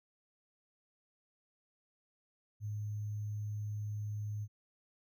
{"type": "tone with sample-and-hold", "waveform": "sine", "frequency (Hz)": 105.1, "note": "G#2", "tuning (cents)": 21, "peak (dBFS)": -36, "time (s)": [2.6, 4.48], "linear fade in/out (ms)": 50, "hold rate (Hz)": 6300, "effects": []}